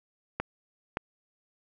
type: clicks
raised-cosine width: 0.5 ms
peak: -14 dBFS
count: 2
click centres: 0.4 / 0.971 s
effects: none